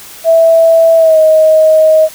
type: tone with pitch glide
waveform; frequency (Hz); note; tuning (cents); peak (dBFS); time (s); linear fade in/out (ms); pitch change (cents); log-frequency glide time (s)
sine; 657 to 629.1; E5 to D#5; -6 to +19; -3; 0.24-2.09; 50; -75; 0.97-1.18
effects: white hiss -32 dBFS RMS until 2.14 s